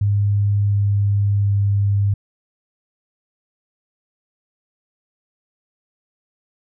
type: tone with pitch steps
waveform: sine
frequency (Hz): 101.8 / 101.21 / 100.63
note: G#2 / G#2 / G2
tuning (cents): -34 / -44 / +46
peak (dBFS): -14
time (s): 0.01-2.14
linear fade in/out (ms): 5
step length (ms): 710
effects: none